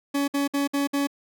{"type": "tone bursts", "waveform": "40% pulse", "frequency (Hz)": 281.8, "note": "C#4", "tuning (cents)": 29, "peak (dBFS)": -21, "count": 5, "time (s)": [0.14, 1.072], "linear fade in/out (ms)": 10, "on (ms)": 140, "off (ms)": 58, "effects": []}